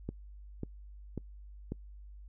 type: click train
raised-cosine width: 3 ms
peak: -23 dBFS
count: 4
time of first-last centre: 0.09-1.72 s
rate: 1.84 Hz
effects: noise-tail reverb RT60 0.1 s tail -26 dB re dry + added 50 Hz sine -47 dBFS peak until 2.28 s